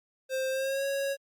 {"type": "tone with pitch glide", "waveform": "square", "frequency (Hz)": [525, 552.1], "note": ["C5", "C#5"], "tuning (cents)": [6, -7], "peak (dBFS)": -29, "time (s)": [0.29, 1.17], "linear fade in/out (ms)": 50, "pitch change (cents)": 87, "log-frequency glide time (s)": [0.5, 0.85], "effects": ["Opus 48 kbps"]}